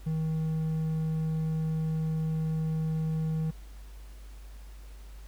triangle tone, 158.7 Hz, D#3, 35 cents sharp, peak -25 dBFS, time 0.06-3.51 s, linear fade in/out 10 ms, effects added 50 Hz sine -43 dBFS peak until 5.27 s + pink hiss -58 dBFS RMS until 5.27 s

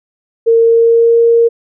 sine tone with pitch glide, 458.3 to 464.7 Hz, A#4 to A#4, -29 to -5 cents, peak -5 dBFS, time 0.46-1.49 s, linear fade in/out 20 ms, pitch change +24 cents, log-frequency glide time 0.59-1.18 s, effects none

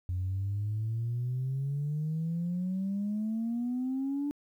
sine exponential sweep, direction up, 89.1 to 291.7 Hz, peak -28 dBFS, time 0.09-4.31 s, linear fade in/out 0 ms, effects tanh soft clip ceiling -26 dBFS + 11-bit

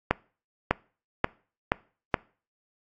accelerating click train, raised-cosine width 0.5 ms, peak -5 dBFS, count 5, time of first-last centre 0.11-2.142 s, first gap 600 ms, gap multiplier 0.89, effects noise-tail reverb RT60 0.4 s tail -23 dB re dry + AAC 64 kbps

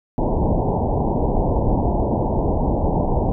pink low-pass noise, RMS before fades -19 dBFS, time 0.18-3.32 s, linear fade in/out 0 ms, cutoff 950 Hz, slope 96 dB/octave, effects none

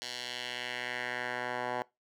10% pulse tone with band-pass filter sweep, 123.47 Hz, B2, in tune, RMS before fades -37 dBFS, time 0.02-1.82 s, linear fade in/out 0 ms, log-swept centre 4400 to 1000 Hz, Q 1.7, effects noise-tail reverb RT60 0.2 s tail -21 dB re dry

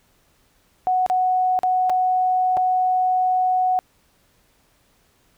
sine tone with dropouts, 739 Hz, F#5, 2 cents flat, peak -16 dBFS, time 0.87-3.79 s, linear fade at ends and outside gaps 0 ms, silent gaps 1.063-1.099 / 1.59-1.633 / 1.896-1.9 / 2.569-2.573 s, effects pink hiss -61 dBFS RMS until 5.37 s

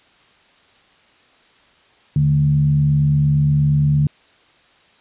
sine tone with frequency modulation, 146.83 Hz, D3, in tune, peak -12 dBFS, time 2.16-4.07 s, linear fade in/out 2 ms, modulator 68.6 Hz, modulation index 0.42, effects white hiss -53 dBFS RMS until 5 s + resampled to 8000 Hz

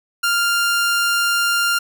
sawtooth tone, 1396.9 Hz, F6, in tune, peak -12 dBFS, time 0.23-1.79 s, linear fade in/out 10 ms, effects none

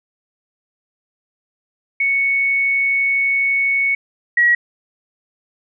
sine tone pair in turn, 2217 / 1912.7 Hz, C#7 / A#6, 0 / +44 cents, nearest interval minor third, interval 256 cents, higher first, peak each -14 / -10 dBFS, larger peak second, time 2-3.95 / 4.37-4.55 s, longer first, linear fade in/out 5 ms, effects none

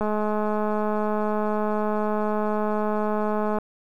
click train, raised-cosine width 1 ms, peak -13 dBFS, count 759, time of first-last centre 0.01-3.585 s, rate 212 Hz, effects 9-bit

